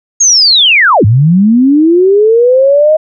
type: linear two-way sweep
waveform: sine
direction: down then up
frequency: 6645 to 97.6 to 632 Hz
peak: -3 dBFS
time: 0.2-2.97 s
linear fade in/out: 10 ms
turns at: 1.05 s
effects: none